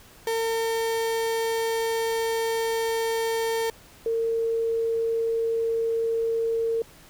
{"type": "tone pair in turn", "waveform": ["35% pulse", "sine"], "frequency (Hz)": [453.8, 456], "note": ["A#4", "A#4"], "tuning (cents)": [-47, -38], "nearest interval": "unison", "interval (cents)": 9, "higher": "second", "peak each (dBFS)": -22, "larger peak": "neither", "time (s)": [[0.27, 3.7], [4.06, 6.82]], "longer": "first", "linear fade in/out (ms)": 2, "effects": ["pink hiss -51 dBFS RMS until 7.09 s"]}